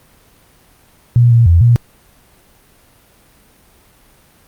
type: tone with pitch steps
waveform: sine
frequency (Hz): 120.1 / 117 / 84.8 / 119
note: B2 / A#2 / E2 / A#2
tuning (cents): -48 / +7 / +50 / +36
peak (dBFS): -5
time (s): 1.16-1.76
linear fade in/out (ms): 0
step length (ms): 150
effects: pink hiss -49 dBFS RMS until 4.47 s + Opus 32 kbps